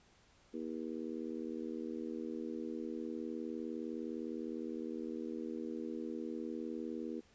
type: harmonic tone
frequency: 79.7 Hz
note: D#2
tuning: 42 cents sharp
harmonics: 3 / 4 / 5 / 6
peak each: -43 / -43 / -46 / -48 dBFS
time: 0.53-7.21 s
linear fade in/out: 20 ms
effects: pink hiss -67 dBFS RMS until 7.34 s + resampled to 16000 Hz

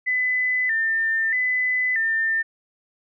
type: tone with vibrato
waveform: sine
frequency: 1900 Hz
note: A#6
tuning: 33 cents sharp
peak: -19 dBFS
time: 0.06-2.43 s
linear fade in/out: 20 ms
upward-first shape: square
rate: 0.79 Hz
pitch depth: 95 cents each way
effects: none

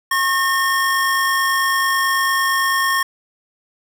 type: tone pair together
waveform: square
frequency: 1084.6 / 1824 Hz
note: C#6 / A#6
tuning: -38 / -38 cents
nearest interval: major sixth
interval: 900 cents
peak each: -19 dBFS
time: 0.11-3.03 s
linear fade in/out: 5 ms
effects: none

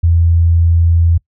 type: tone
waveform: sine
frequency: 84 Hz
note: E2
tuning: 33 cents sharp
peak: -7 dBFS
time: 0.03-1.18 s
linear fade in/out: 10 ms
effects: noise-tail reverb RT60 0.1 s tail -24 dB re dry

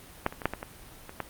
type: clicks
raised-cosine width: 0.5 ms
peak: -9 / -24 / -22 / -8 / -16 / -20 / -25 / -15 dBFS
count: 8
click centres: 0.264 / 0.325 / 0.418 / 0.456 / 0.536 / 0.629 / 1.094 / 1.203 s
effects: pink hiss -49 dBFS RMS until 1.29 s + Opus 32 kbps

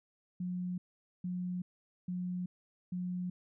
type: tone bursts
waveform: sine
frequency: 180 Hz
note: F#3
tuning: 47 cents flat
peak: -34 dBFS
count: 4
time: 0.4-3.3 s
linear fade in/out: 5 ms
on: 380 ms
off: 460 ms
effects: none

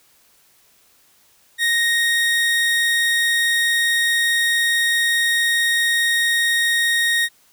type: tone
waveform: 30% pulse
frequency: 1864.7 Hz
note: A#6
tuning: in tune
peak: -13 dBFS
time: 1.58-7.29 s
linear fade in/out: 50 ms
effects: white hiss -56 dBFS RMS until 7.52 s

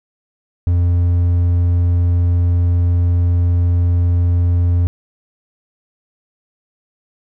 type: tone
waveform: triangle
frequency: 87.31 Hz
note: F2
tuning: in tune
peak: -9 dBFS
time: 0.67-4.87 s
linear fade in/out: 0 ms
effects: none

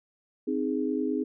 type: chord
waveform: sine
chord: Ab major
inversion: first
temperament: equal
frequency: 261.6 / 311.1 / 415.3 Hz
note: C4 / Eb4 / Ab4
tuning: 0 / 0 / 0 cents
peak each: -29 / -30 / -31 dBFS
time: 0.47-1.24 s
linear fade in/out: 10 ms
effects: none

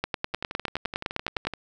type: two click trains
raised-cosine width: 0.3 ms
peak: -17 / -10 dBFS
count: 15 / 15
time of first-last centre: 0.34-1.537 / 0.04-1.47 s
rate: 11.7 / 9.79 Hz
effects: none

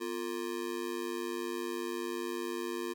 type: tone with amplitude modulation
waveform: square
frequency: 350.7 Hz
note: F4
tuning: 7 cents sharp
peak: -31 dBFS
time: 0-2.94 s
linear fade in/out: 20 ms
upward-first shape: sine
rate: 100 Hz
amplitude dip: 100%
effects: none

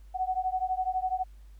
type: beating tone pair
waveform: sine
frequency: 740 / 752 Hz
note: F#5 / F#5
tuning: 0 / +28 cents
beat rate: 12 Hz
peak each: -30 dBFS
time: 0.14-1.24 s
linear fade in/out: 20 ms
effects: added 50 Hz sine -47 dBFS peak until 1.59 s + pink hiss -68 dBFS RMS until 1.59 s

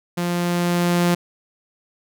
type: tone with level ramp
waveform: sawtooth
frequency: 174.61 Hz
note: F3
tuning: in tune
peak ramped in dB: -17 to -11 dBFS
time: 0.17-1.15 s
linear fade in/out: 10 ms
effects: none

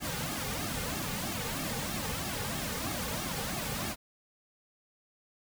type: noise with flanger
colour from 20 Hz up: pink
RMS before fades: -35 dBFS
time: 0-3.96 s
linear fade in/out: 50 ms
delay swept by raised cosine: 2 to 3.1 ms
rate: 3.1 Hz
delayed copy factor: -0.8
effects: none

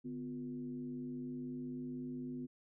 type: tone with frequency modulation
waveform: sine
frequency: 250.9 Hz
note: B3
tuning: 28 cents sharp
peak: -40 dBFS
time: 0.04-2.47 s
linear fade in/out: 20 ms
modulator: 104 Hz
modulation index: 0.63
effects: none

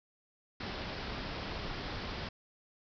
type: low-pass noise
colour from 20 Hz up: pink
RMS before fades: -40 dBFS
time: 0.6-2.29 s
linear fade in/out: 5 ms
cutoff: 5300 Hz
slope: 96 dB/octave
effects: none

